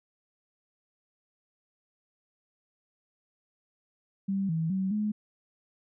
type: tone with pitch steps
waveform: sine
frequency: 195.2 / 162 / 190.3 / 211.2 Hz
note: G3 / E3 / F#3 / G#3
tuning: -7 / -30 / +49 / +29 cents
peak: -26 dBFS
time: 4.28-5.12 s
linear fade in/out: 10 ms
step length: 210 ms
effects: none